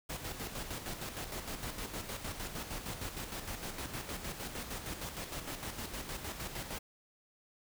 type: noise with tremolo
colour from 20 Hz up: pink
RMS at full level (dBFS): -40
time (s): 0.09-6.79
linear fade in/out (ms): 10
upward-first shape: square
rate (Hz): 6.5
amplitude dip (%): 50
effects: none